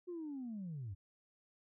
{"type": "linear sweep", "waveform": "sine", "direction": "down", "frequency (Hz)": [364.3, 87.3], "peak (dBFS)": -40, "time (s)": [0.07, 0.95], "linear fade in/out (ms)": 20, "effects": ["tanh soft clip ceiling -38 dBFS"]}